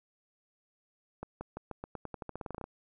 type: accelerating click train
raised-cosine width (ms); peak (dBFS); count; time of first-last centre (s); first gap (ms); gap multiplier
1; -25; 18; 1.23-2.641; 180; 0.89
effects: none